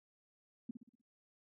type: tone with echo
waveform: sine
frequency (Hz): 236.8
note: A#3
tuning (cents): +27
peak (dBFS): -38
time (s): 0.69-0.71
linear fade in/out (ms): 5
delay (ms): 61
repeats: 5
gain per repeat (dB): -7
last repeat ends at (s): 1.015
effects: none